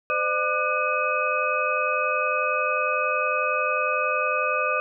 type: tone cluster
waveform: sine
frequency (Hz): 513 / 604 / 1202 / 1480 / 2537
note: C5 / D5 / D6 / F#6 / D#7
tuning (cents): -34 / +48 / +40 / 0 / +33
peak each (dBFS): -29 / -29 / -25 / -30 / -27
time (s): 0.1-4.8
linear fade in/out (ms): 0
effects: none